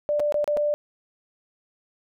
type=tone with dropouts; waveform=sine; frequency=591 Hz; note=D5; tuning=11 cents sharp; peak=-20 dBFS; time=0.09-0.74 s; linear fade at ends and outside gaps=0 ms; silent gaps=0.196-0.201 / 0.323-0.343 / 0.443-0.477 / 0.568-0.572 s; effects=none